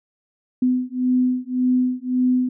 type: beating tone pair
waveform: sine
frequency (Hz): 251.5 / 253.3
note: B3 / B3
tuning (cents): +32 / +44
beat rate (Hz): 1.8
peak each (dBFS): -20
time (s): 0.62-2.49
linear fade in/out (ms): 5
effects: none